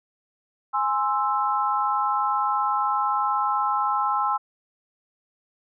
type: chord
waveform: sine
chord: Ab augmented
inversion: none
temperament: equal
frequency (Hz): 830.6 / 1046.5 / 1318.5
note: Ab5 / C6 / E6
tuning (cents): 0 / 0 / 0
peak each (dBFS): -25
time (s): 0.73-4.38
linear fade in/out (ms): 20
effects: none